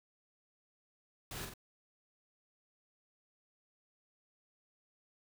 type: noise with echo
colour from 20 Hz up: pink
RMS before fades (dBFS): -44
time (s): 1.31-1.45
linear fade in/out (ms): 2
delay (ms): 44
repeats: 2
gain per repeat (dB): -4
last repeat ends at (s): 1.538
effects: none